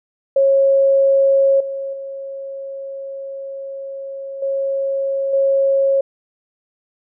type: tone with level steps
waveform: sine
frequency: 546 Hz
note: C#5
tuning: 26 cents flat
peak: -10 / -22 / -26 / -17 / -12 dBFS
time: 0.36-6.01 s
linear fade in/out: 5 ms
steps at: 1.6 / 1.93 / 4.42 / 5.33 s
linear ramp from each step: 5 ms
effects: none